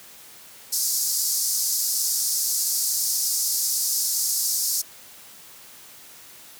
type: band-pass noise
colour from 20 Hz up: pink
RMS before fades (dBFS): -24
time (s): 0.72-4.82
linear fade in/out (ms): 10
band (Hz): 4800 to 16000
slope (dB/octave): 48
effects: white hiss -46 dBFS RMS until 6.59 s + high-pass 80 Hz 12 dB/octave